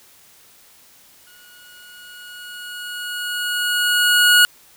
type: tone with exponential growth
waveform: 25% pulse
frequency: 1451 Hz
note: F#6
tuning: 34 cents flat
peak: -5 dBFS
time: 1.27-4.45 s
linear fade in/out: 0 ms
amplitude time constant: 690 ms
effects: white hiss -50 dBFS RMS until 4.76 s